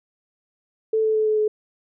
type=tone with pitch steps; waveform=sine; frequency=440 / 436.7 / 433.4 / 430.2 / 427 Hz; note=A4 / A4 / A4 / A4 / G#4; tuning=0 / -13 / -26 / -39 / +48 cents; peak=-17 dBFS; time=0.93-1.48 s; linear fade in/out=5 ms; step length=110 ms; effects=none